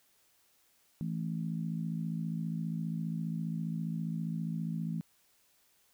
harmonic tone, 54.9 Hz, A1, 3 cents flat, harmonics 3 / 4 / 5, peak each -34 / -38 / -47 dBFS, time 1.01-5.01 s, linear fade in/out 0 ms, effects white hiss -69 dBFS RMS until 5.93 s

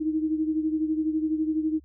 sine beating tone pair, 311.1 / 323.1 Hz, D#4 / E4, 0 / -35 cents, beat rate 12 Hz, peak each -24 / -30 dBFS, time 0-1.8 s, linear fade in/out 20 ms, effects added 70 Hz sine -51 dBFS peak until 1.84 s

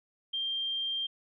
sine tone, 3180 Hz, G7, 24 cents sharp, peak -30 dBFS, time 0.33-1.07 s, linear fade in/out 10 ms, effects none

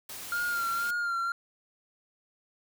white noise, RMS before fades -41 dBFS, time 0.09-0.91 s, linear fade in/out 5 ms
triangle tone with vibrato, 1396.9 Hz, F6, in tune, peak -26 dBFS, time 0.32-1.32 s, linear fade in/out 2 ms, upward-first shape sine, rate 2 Hz, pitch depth 40 cents each way
effects none

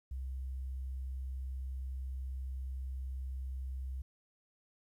sine tone, 65.3 Hz, C2, 3 cents flat, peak -37 dBFS, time 0.11-4.02 s, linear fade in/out 5 ms, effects 12-bit

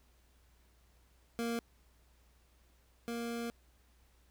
25% pulse tone pair in turn, 233.1 / 234.2 Hz, A#3 / A#3, 0 / +8 cents, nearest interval unison, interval 8 cents, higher second, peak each -30 / -33 dBFS, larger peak first, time 1.39-1.59 / 3.08-3.5 s, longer second, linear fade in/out 0 ms, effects added 60 Hz sine -65 dBFS peak until 4.3 s + pink hiss -71 dBFS RMS until 4.3 s

